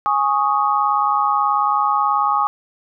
sine chord, Ab suspended fourth, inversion none, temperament just, 830.6 / 1107.5 / 1245.9 Hz, Ab5 / Db6 / Eb6, 0 / -2 / +2 cents, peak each -19 dBFS, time 0.06-2.47 s, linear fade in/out 0 ms, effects none

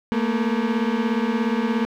35% pulse beating tone pair, 220 / 237 Hz, A3 / A#3, 0 / +29 cents, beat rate 17 Hz, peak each -21 dBFS, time 0.12-1.85 s, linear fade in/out 0 ms, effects low-pass 3000 Hz 12 dB/octave + 9-bit

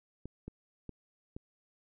clicks, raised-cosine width 3 ms, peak -29 dBFS, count 4, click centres 0.256 / 0.48 / 0.893 / 1.365 s, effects none

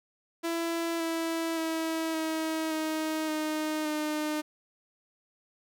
sawtooth tone with pitch steps, 334.1 / 328.9 / 323.8 / 318.8 / 313.9 / 309 / 304.3 Hz, E4 / E4 / E4 / D#4 / D#4 / D#4 / D#4, +23 / -4 / -31 / +42 / +15 / -12 / -38 cents, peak -25 dBFS, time 0.43-4.42 s, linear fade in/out 20 ms, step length 570 ms, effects none

